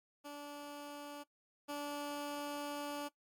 15% pulse tone pair in turn, 290 / 290 Hz, D4 / D4, -22 / -22 cents, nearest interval unison, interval 0 cents, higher neither, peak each -39 / -33 dBFS, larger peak second, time 0.24-1.24 / 1.68-3.09 s, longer second, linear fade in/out 20 ms, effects noise-tail reverb RT60 0.1 s tail -19 dB re dry + MP3 96 kbps

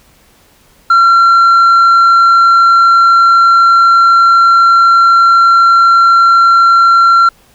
sine tone with tanh clipping, 1366 Hz, F6, 39 cents flat, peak -4 dBFS, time 0.9-7.29 s, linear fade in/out 5 ms, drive 3 dB, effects pink hiss -47 dBFS RMS until 7.54 s

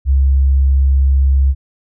sine tone, 67.7 Hz, C#2, 40 cents flat, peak -8 dBFS, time 0.05-1.55 s, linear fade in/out 50 ms, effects none

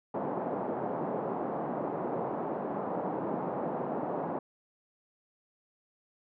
white band-pass noise, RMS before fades -34 dBFS, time 0.14-4.39 s, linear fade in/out 5 ms, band 160 to 840 Hz, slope 24 dB/octave, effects none

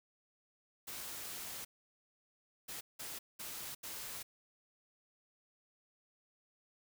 white noise bursts at uneven times, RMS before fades -45 dBFS, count 5, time 0.87-1.65 / 2.68-2.81 / 2.99-3.19 / 3.39-3.75 / 3.83-4.23 s, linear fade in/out 10 ms, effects none

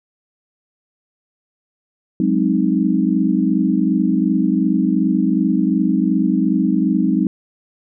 sine chord, Ab dominant seventh, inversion third, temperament equal, 185 / 207.7 / 261.6 / 311.1 Hz, Gb3 / Ab3 / C4 / Eb4, 0 / 0 / 0 / 0 cents, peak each -19 dBFS, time 2.2-7.27 s, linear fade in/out 2 ms, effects none

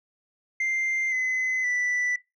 sine tone with pitch steps, 2093 / 2033 / 1975.5 Hz, C7 / B6 / B6, 0 / +50 / 0 cents, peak -21 dBFS, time 0.6-2.16 s, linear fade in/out 5 ms, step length 520 ms, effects noise-tail reverb RT60 0.2 s tail -18 dB re dry + tanh soft clip ceiling -22 dBFS

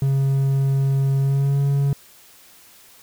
triangle tone with pitch glide, 136.4 to 140.07 Hz, C#3 to C#3, -28 to +18 cents, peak -14 dBFS, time 0.02-1.93 s, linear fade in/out 2 ms, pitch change +46 cents, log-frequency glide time 1.18-1.59 s, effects white hiss -49 dBFS RMS until 3.02 s

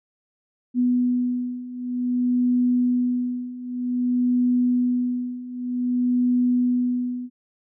sine beating tone pair, 246.9 / 247.43 Hz, B3 / B3, 0 / +3 cents, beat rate 0.53 Hz, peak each -24 / -21 dBFS, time 0.74-7.3 s, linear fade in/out 50 ms, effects none

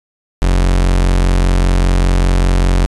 40% pulse tone, 45.02 Hz, F#1, 47 cents flat, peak -8 dBFS, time 0.42-2.86 s, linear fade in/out 0 ms, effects resampled to 24000 Hz

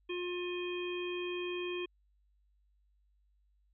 harmonic tone, 355.9 Hz, F4, 33 cents sharp, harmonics 1 / 3 / 5 / 7 / 9, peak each -36 / -48 / -53 / -43 / -46 dBFS, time 0.09-1.86 s, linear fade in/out 10 ms, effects added 50 Hz sine -68 dBFS peak until 3.73 s

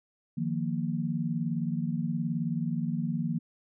sine chord, Eb suspended second, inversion none, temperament equal, 155.56 / 174.61 / 233.1 Hz, Eb3 / F3 / Bb3, 0 / 0 / 0 cents, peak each -32 dBFS, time 0.37-3.39 s, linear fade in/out 10 ms, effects none

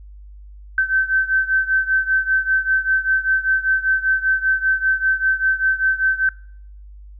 sine beating tone pair, 1541 / 1546.1 Hz, G6 / G6, -30 / -24 cents, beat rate 5.1 Hz, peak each -17 / -20 dBFS, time 0.78-6.29 s, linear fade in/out 2 ms, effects noise-tail reverb RT60 0.6 s tail -24 dB re dry + added 50 Hz sine -37 dBFS peak until 7.19 s

